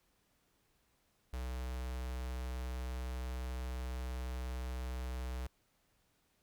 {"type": "tone with notch filter", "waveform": "square", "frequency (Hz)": 62.9, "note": "B1", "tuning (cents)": 32, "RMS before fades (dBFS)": -40, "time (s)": [1.33, 5.47], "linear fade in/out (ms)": 5, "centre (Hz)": 240, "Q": 1.2, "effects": ["pink hiss -75 dBFS RMS until 6.42 s"]}